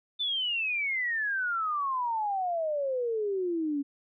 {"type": "exponential sweep", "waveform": "sine", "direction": "down", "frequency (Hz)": [3569, 276.2], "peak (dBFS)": -27, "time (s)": [0.19, 3.83], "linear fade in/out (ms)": 20, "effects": []}